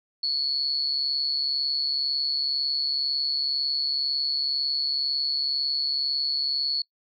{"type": "tone with amplitude modulation", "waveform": "sine", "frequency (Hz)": 4400, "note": "C#8", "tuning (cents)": -14, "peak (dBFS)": -20, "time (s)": [0.23, 6.82], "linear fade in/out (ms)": 5, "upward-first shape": "sine", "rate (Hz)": 142, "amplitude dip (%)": 75, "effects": ["noise-tail reverb RT60 0.1 s tail -25 dB re dry"]}